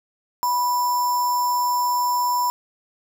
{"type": "tone with sample-and-hold", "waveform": "sine", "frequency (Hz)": 983, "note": "B5", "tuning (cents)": -8, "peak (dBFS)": -18, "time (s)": [0.43, 2.5], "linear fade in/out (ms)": 0, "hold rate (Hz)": 6300, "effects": []}